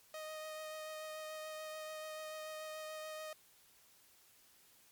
sawtooth tone with vibrato, 622.3 Hz, D#5, in tune, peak -40 dBFS, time 0.14-3.33 s, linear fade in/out 2 ms, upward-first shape triangle, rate 6.9 Hz, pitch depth 13 cents each way, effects white hiss -66 dBFS RMS until 4.91 s + MP3 96 kbps

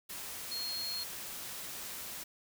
sine tone in noise, 4263 Hz, C8, 32 cents sharp, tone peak -36 dBFS, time 0.51-1.04 s, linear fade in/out 10 ms, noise white, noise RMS -43 dBFS, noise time 0.09-2.24 s, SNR +4 dB, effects none

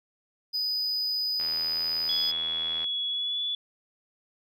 triangle tone, 4978 Hz, D#8, in tune, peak -25 dBFS, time 0.53-2.32 s, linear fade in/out 20 ms
click train, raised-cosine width 0.3 ms, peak -25 dBFS, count 118, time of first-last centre 1.4-2.843 s, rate 81.1 Hz
sine tone with pitch glide, 3375 to 3436 Hz, G#7 to A7, +27 to -42 cents, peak -27 dBFS, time 2.09-3.55 s, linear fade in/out 2 ms, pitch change +31 cents, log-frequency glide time 3.1-3.41 s
effects none

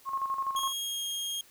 sine tone with tremolo, 1080 Hz, C#6, 45 cents flat, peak -27 dBFS, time 0.05-0.73 s, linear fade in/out 50 ms, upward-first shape square, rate 12 Hz, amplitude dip 55%
sawtooth tone with pitch glide, 3273 to 3245 Hz, G#7 to G#7, -26 to -41 cents, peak -29 dBFS, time 0.56-1.41 s, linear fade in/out 2 ms, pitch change -15 cents, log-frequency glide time 0.73-1.04 s
effects white hiss -58 dBFS RMS until 1.5 s

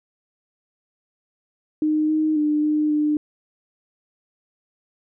sine tone with pitch steps, 307.1 / 310.8 / 300.2 / 303.1 / 300.2 Hz, D#4 / D#4 / D4 / D#4 / D4, -23 / -2 / +38 / -45 / +38 cents, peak -17 dBFS, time 1.82-3.17 s, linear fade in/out 2 ms, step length 270 ms, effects none

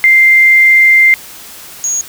sine tone pair in turn, 2093 / 6645 Hz, C7 / G#8, 0 / 0 cents, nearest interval octave + minor sixth, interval 2000 cents, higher second, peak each -3 / -12 dBFS, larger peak first, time 0.04-1.14 / 1.84-2.01 s, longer first, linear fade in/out 0 ms, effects white hiss -32 dBFS RMS until 2.08 s

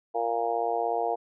harmonic tone, 116.54 Hz, A#2, in tune, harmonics 3 / 4 / 5 / 6 / 7 / 8, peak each -38 / -30 / -39 / -28 / -32 / -38 dBFS, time 0.14-1.16 s, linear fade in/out 20 ms, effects none

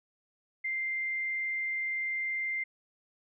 sine tone, 2093 Hz, C7, in tune, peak -30 dBFS, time 0.64-2.64 s, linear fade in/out 10 ms, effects none

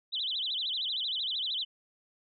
sine tone with vibrato, 3466 Hz, A7, 27 cents flat, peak -30 dBFS, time 0.12-1.65 s, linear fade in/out 20 ms, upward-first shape sine, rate 13 Hz, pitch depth 260 cents each way, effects none

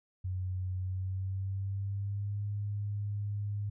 sine tone with pitch glide, 92.5 to 102.64 Hz, F#2 to G#2, 0 to -20 cents, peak -32 dBFS, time 0.24-3.7 s, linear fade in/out 10 ms, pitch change +180 cents, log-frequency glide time 0.78-2.43 s, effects none

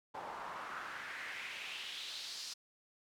pink noise with band-pass filter sweep, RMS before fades -45 dBFS, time 0.14-2.54 s, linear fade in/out 10 ms, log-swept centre 820 to 5200 Hz, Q 2.8, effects none

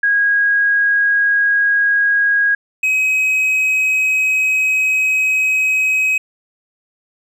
sine / triangle tone pair in turn, 1643 / 2538 Hz, G#6 / D#7, -19 / +34 cents, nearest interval minor sixth, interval 753 cents, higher second, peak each -11 dBFS, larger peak neither, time 0.03-2.55 / 2.83-6.18 s, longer second, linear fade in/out 5 ms, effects none

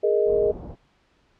sine chord, Ab suspended second, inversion none, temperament equal, 415.3 / 466.2 / 622.3 Hz, Ab4 / Bb4 / Eb5, 0 / 0 / 0 cents, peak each -20 / -23 / -24 dBFS, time 0.03-0.52 s, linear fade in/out 10 ms
pink low-pass noise, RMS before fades -37 dBFS, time 0.25-0.76 s, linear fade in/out 50 ms, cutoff 740 Hz, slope 24 dB/octave
effects pink hiss -63 dBFS RMS until 1.39 s + low-pass 4000 Hz 12 dB/octave

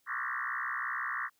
sine tone with frequency modulation, 1497 Hz, F#6, 20 cents sharp, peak -32 dBFS, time 0.06-1.3 s, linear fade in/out 50 ms, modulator 62.9 Hz, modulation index 6.7, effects white hiss -73 dBFS RMS until 1.39 s

